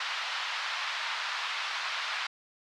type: band-pass noise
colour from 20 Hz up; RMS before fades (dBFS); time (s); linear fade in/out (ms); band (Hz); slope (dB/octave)
pink; -34; 0-2.27; 5; 980 to 4500; 24
effects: none